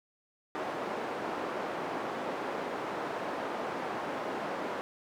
white band-pass noise, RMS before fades -36 dBFS, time 0.55-4.81 s, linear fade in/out 0 ms, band 270 to 880 Hz, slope 12 dB/octave, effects none

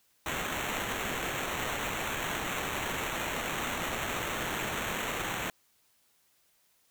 violet noise with sample-and-hold, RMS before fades -34 dBFS, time 0.26-5.5 s, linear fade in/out 0 ms, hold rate 4900 Hz, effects white hiss -69 dBFS RMS until 6.9 s

